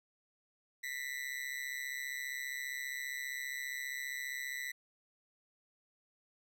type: tone with amplitude modulation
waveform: 40% pulse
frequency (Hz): 1975.5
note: B6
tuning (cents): 0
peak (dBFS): -34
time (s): 0.83-4.72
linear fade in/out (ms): 10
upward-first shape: sine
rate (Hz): 135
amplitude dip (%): 80
effects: none